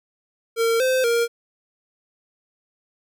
square tone with pitch steps, 458 / 517 / 467.9 Hz, A#4 / C5 / A#4, -31 / -21 / +6 cents, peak -18 dBFS, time 0.56-1.28 s, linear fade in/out 50 ms, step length 240 ms, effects none

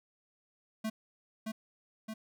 square tone with echo, 219.4 Hz, A3, 5 cents flat, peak -33 dBFS, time 0.84-0.9 s, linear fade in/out 10 ms, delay 620 ms, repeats 2, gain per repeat -3 dB, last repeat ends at 2.14 s, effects none

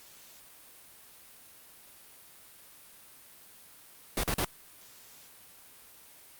pink noise bursts, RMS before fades -29 dBFS, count 3, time 4.17-4.447 s, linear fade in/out 2 ms, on 65 ms, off 41 ms, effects white hiss -54 dBFS RMS until 6.39 s + Opus 48 kbps

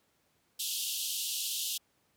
pink band-pass noise, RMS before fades -35 dBFS, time 0.59-1.78 s, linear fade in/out 10 ms, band 2800 to 16000 Hz, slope 96 dB/octave, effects pink hiss -72 dBFS RMS until 2.16 s + high-pass 100 Hz 12 dB/octave

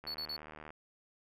click train, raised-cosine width 0.5 ms, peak -33 dBFS, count 52, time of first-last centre 0.04-0.705 s, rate 76.7 Hz
triangle tone bursts, 4425 Hz, C#8, 4 cents flat, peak -36 dBFS, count 3, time 0.07-0.364 s, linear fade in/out 2 ms, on 72 ms, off 39 ms
effects none

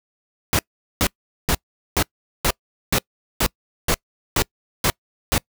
pink noise bursts, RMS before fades -18 dBFS, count 11, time 0.53-5.379 s, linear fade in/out 0 ms, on 59 ms, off 420 ms, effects noise-tail reverb RT60 0.1 s tail -26 dB re dry

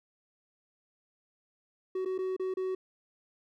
triangle tone with dropouts, 374.7 Hz, F#4, 22 cents sharp, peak -28 dBFS, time 1.95-2.75 s, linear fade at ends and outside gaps 5 ms, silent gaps 2.05-2.057 / 2.18-2.187 / 2.365-2.396 / 2.54-2.57 s, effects none

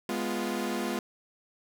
sawtooth chord, F diminished, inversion first, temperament equal, 207.7 / 246.9 / 349.2 Hz, Ab3 / Cb4 / F4, 0 / 0 / 0 cents, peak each -30 dBFS, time 0.09-0.99 s, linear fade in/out 2 ms, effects none

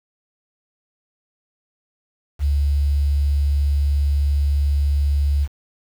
sine tone, 71.4 Hz, D2, 48 cents flat, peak -15 dBFS, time 2.39-5.48 s, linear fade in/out 50 ms, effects 7-bit

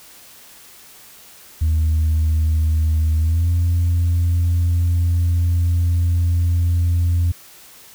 sine tone with pitch glide, 78.9 to 86.04 Hz, D#2 to F2, +25 to -25 cents, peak -12 dBFS, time 1.61-7.32 s, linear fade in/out 10 ms, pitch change +150 cents, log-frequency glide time 3.19-3.49 s, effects tanh soft clip ceiling -12 dBFS + white hiss -44 dBFS RMS until 7.94 s

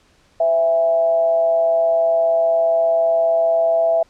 sine tone with frequency modulation, 662 Hz, E5, 7 cents sharp, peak -13 dBFS, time 0.4-4.03 s, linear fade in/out 5 ms, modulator 153 Hz, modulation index 0.35, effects pink hiss -56 dBFS RMS until 4.09 s + low-pass 7000 Hz 12 dB/octave

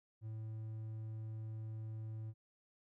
triangle tone, 110 Hz, A2, in tune, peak -40 dBFS, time 0.21-2.34 s, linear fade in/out 50 ms, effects none

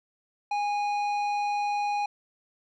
sine tone with tanh clipping, 823 Hz, G#5, 16 cents flat, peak -27 dBFS, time 0.51-2.06 s, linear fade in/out 5 ms, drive 11 dB, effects none

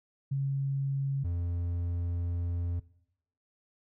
sine / triangle tone pair in turn, 137.4 / 86.56 Hz, C#3 / F2, -15 / -15 cents, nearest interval minor sixth, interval 800 cents, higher first, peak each -27 dBFS, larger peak neither, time 0.31-1.24 / 1.24-2.8 s, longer second, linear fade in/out 10 ms, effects noise-tail reverb RT60 0.7 s tail -18 dB re dry

